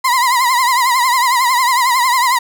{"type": "tone with vibrato", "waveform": "35% pulse", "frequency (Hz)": 1001, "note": "B5", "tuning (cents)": 23, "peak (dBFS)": -9, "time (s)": [0.04, 2.39], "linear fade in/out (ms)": 10, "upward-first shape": "triangle", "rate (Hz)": 11, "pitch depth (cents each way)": 120, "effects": []}